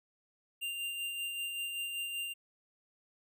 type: tone with tremolo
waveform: square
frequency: 2788 Hz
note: F7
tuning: 4 cents flat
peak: -35 dBFS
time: 0.61-2.34 s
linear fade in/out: 20 ms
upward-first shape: sine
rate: 5.2 Hz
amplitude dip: 35%
effects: none